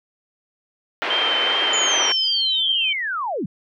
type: band-pass noise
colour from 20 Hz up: white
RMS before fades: -24 dBFS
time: 1.02-2.12 s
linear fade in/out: 0 ms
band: 340 to 2700 Hz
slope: 24 dB/octave
type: tone with vibrato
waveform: sine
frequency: 3123 Hz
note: G7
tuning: 7 cents flat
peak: -19 dBFS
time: 1.1-2.93 s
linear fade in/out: 5 ms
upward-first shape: sine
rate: 2.6 Hz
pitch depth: 22 cents each way
type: linear sweep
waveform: sine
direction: down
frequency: 7060 to 139.5 Hz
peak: -22 dBFS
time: 1.73-3.46 s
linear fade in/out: 5 ms
effects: none